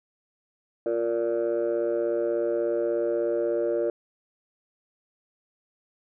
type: chord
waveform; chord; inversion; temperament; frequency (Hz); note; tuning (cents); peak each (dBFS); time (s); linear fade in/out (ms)
sine; Bb major; second; just; 349.6 / 466.2 / 582.7; F4 / Bb4 / D5; +2 / 0 / -14; -26; 0.86-3.9; 2
effects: tanh soft clip ceiling -18 dBFS